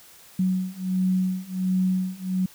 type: beating tone pair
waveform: sine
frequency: 185 / 186.4 Hz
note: F#3 / F#3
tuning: 0 / +13 cents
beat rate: 1.4 Hz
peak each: -25 / -24 dBFS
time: 0.39-2.46 s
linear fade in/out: 5 ms
effects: white hiss -50 dBFS RMS until 2.54 s